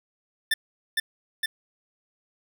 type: tone with echo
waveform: 25% pulse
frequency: 1780 Hz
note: A6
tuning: 20 cents sharp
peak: -16 dBFS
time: 0.51-0.54 s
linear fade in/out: 5 ms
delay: 460 ms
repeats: 2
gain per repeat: -2 dB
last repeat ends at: 1.46 s
effects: none